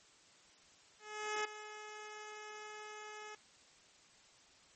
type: tone with ADSR envelope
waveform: 10% pulse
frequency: 424.6 Hz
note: G#4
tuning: 38 cents sharp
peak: -26 dBFS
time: 0.99-3.35 s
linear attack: 460 ms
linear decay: 5 ms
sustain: -13 dB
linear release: 3 ms
effects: white hiss -64 dBFS RMS until 4.75 s + MP3 32 kbps